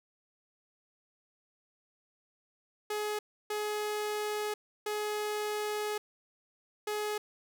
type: tone bursts at uneven times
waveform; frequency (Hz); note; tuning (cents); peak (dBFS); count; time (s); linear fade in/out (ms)
sawtooth; 421.2; G#4; +24; -28; 4; 2.9-3.19 / 3.5-4.54 / 4.86-5.98 / 6.87-7.18; 5
effects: none